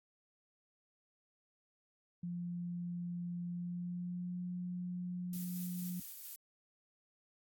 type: tone with pitch glide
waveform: sine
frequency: 174.61 to 178.69 Hz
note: F3 to F3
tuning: 0 to +40 cents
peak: -38 dBFS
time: 2.23-6 s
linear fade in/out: 5 ms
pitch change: +40 cents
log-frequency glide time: 3.48-4.39 s
type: noise with tremolo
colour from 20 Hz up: violet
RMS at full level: -46 dBFS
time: 5.33-6.36 s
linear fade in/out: 2 ms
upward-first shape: square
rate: 4.4 Hz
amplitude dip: 25%
effects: AAC 64 kbps